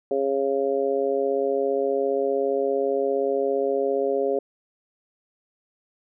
harmonic tone, 137.3 Hz, C#3, 16 cents flat, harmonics 2 / 3 / 4 / 5, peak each -32 / -23 / -25 / -31 dBFS, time 0.11-4.39 s, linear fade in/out 2 ms, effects none

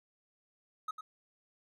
triangle tone with echo, 1271 Hz, D#6, 36 cents sharp, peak -32 dBFS, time 0.88-0.91 s, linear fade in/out 5 ms, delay 100 ms, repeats 1, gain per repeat -8 dB, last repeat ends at 1.01 s, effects none

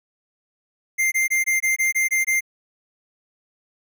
square tone bursts, 2098 Hz, C7, 4 cents sharp, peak -18 dBFS, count 9, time 0.98-2.408 s, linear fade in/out 20 ms, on 140 ms, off 21 ms, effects none

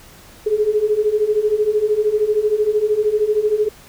sine beating tone pair, 415.3 / 428.3 Hz, G#4 / A4, 0 / -47 cents, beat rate 13 Hz, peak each -19 / -16 dBFS, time 0.46-3.69 s, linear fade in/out 10 ms, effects pink hiss -44 dBFS RMS until 3.88 s

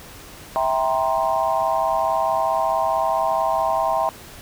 sine chord, C dominant seventh, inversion first, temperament just, 654.1 / 784.9 / 941.9 / 1046.5 Hz, E5 / G5 / Bb5 / C6, -14 / +2 / +18 / 0 cents, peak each -22 / -23 / -24 / -25 dBFS, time 0.56-4.09 s, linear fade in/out 0 ms, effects pink hiss -41 dBFS RMS until 4.41 s

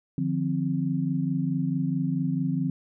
sine tone cluster, 150.2 / 174.8 / 261.1 Hz, D3 / F3 / C4, +39 / +2 / -3 cents, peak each -28 dBFS, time 0.18-2.7 s, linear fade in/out 2 ms, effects none

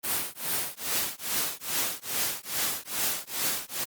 white noise with tremolo, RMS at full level -26 dBFS, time 0.03-3.85 s, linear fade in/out 20 ms, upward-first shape triangle, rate 2.4 Hz, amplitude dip 100%, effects high-pass 100 Hz 12 dB/octave + Opus 32 kbps

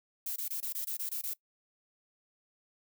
violet noise bursts, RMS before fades -36 dBFS, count 9, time 0.26-1.336 s, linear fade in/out 5 ms, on 100 ms, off 22 ms, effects noise-tail reverb RT60 0.1 s tail -21 dB re dry

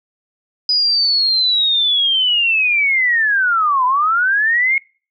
sine linear two-way sweep, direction down then up, 4978 to 984 to 2184 Hz, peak -12 dBFS, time 0.69-4.78 s, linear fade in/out 2 ms, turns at 3.85 s, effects noise-tail reverb RT60 0.4 s tail -26 dB re dry

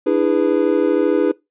triangle chord, E dominant seventh, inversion third, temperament just, 296.7 / 329.6 / 412 / 494.4 Hz, D4 / E4 / G#4 / B4, +18 / 0 / -14 / +2 cents, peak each -17 dBFS, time 0.06-1.32 s, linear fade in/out 10 ms, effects noise-tail reverb RT60 0.2 s tail -22 dB re dry + resampled to 8000 Hz

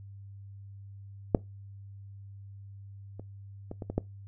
clicks, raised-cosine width 2 ms, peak -7 / -29 / -24 / -24 / -21 / -13 dBFS, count 6, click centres 1.348 / 3.196 / 3.714 / 3.822 / 3.9 / 3.98 s, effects noise-tail reverb RT60 0.2 s tail -22 dB re dry + added 99 Hz sine -44 dBFS peak until 4.27 s

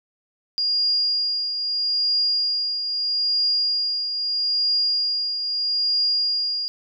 sine tone with tremolo, 4834 Hz, D8, 49 cents sharp, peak -17 dBFS, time 0.58-6.68 s, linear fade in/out 0 ms, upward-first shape triangle, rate 0.78 Hz, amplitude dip 55%, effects none

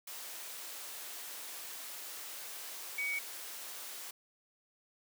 sine tone in noise, 2251 Hz, C#7, 26 cents sharp, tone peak -33 dBFS, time 2.98-3.19 s, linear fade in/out 5 ms, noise white, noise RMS -45 dBFS, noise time 0.07-4.11 s, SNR +9 dB, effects high-pass 400 Hz 12 dB/octave

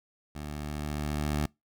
15% pulse tone with level ramp, 74.4 Hz, D2, 23 cents sharp, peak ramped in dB -31 to -20 dBFS, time 0.35-1.46 s, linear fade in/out 5 ms, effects noise-tail reverb RT60 0.2 s tail -25 dB re dry

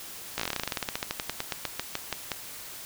slowing click train, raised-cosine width 0.2 ms, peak -11 dBFS, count 28, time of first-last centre 0.38-2.318 s, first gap 16 ms, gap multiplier 1.1, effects white hiss -42 dBFS RMS until 2.85 s

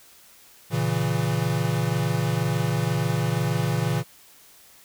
square chord, A# diminished, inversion none, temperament equal, 116.54 / 138.59 / 164.81 Hz, A#2 / C#3 / E3, 0 / 0 / 0 cents, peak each -27 dBFS, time 0.7-4.04 s, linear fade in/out 50 ms, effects white hiss -52 dBFS RMS until 4.84 s

